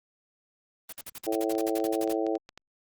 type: noise bursts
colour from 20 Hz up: white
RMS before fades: -39 dBFS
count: 15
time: 0.89-2.13 s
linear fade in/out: 5 ms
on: 36 ms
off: 50 ms
type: harmonic tone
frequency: 110 Hz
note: A2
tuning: in tune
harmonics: 3 / 4 / 5 / 6 / 7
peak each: -29 / -31 / -33 / -35 / -36 dBFS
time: 1.26-2.38 s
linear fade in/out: 20 ms
type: clicks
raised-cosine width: 0.2 ms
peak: -27 dBFS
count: 11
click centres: 1.552 / 1.59 / 1.678 / 1.801 / 1.936 / 2.076 / 2.112 / 2.266 / 2.354 / 2.491 / 2.576 s
effects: Opus 24 kbps